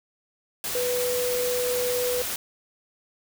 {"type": "tone in noise", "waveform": "sine", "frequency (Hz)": 493.9, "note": "B4", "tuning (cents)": 0, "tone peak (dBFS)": -24, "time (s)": [0.75, 2.22], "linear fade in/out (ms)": 2, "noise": "white", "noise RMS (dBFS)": -30, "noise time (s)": [0.64, 2.36], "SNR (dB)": 3, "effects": []}